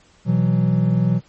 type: chord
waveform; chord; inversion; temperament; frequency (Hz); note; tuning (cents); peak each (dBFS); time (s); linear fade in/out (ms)
triangle; B suspended fourth; none; just; 123.47 / 164.63 / 185.21; B2 / E3 / F#3; 0 / -2 / +2; -17; 0.25-1.21; 50
effects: pink hiss -54 dBFS RMS until 1.28 s + MP3 32 kbps